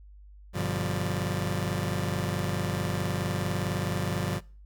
sawtooth chord, G dominant seventh, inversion none, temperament just, 98 / 122.5 / 147 / 176.4 Hz, G2 / B2 / D3 / F3, 0 / -14 / +2 / +18 cents, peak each -28 / -32 / -29 / -28 dBFS, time 0.53-4.41 s, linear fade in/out 50 ms, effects noise-tail reverb RT60 0.4 s tail -22 dB re dry + added 50 Hz sine -47 dBFS peak until 4.65 s

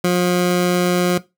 20% pulse tone, 178.3 Hz, F3, 36 cents sharp, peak -9 dBFS, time 0.04-1.18 s, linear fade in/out 5 ms, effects noise-tail reverb RT60 0.2 s tail -17 dB re dry

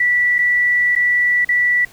sine tone with dropouts, 1958 Hz, B6, 15 cents flat, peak -12 dBFS, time 0-1.85 s, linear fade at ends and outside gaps 5 ms, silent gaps 0.384-0.388 / 0.953-0.961 / 1.448-1.489 s, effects pink hiss -45 dBFS RMS until 1.92 s

